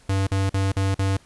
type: tone bursts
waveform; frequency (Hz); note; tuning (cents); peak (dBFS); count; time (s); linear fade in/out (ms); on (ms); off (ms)
square; 97; G2; -18; -20; 5; 0.09-1.17; 5; 180; 45
effects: pink hiss -55 dBFS RMS until 1.25 s + resampled to 24000 Hz